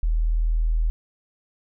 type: tone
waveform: sine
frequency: 40.29 Hz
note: E1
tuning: 39 cents flat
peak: -18 dBFS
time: 0.03-0.9 s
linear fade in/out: 0 ms
effects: none